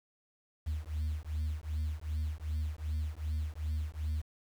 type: beating tone pair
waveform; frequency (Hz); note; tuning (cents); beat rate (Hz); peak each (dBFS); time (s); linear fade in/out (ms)
sine; 75.6 / 78.2; D#2 / D#2; -49 / +9; 2.6; -34 / -34; 0.66-4.22; 20
effects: tanh soft clip ceiling -29 dBFS + 9-bit